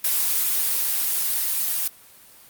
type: noise with level ramp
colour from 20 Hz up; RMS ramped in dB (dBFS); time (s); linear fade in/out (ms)
blue; -21 to -24; 0.04-1.88; 5
effects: white hiss -49 dBFS RMS until 2.49 s + Opus 32 kbps